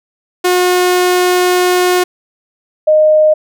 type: tone pair in turn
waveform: sawtooth / sine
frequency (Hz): 361 / 616.8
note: F#4 / D#5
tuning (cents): -43 / -15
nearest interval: major sixth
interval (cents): 928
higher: second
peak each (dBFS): -5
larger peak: neither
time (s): 0.44-2.04 / 2.87-3.34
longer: first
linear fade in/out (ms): 10
effects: none